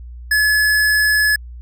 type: tone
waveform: square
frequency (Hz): 1708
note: G#6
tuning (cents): +48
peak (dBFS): -13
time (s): 0.31-1.36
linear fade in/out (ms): 5
effects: added 60 Hz sine -31 dBFS peak until 1.61 s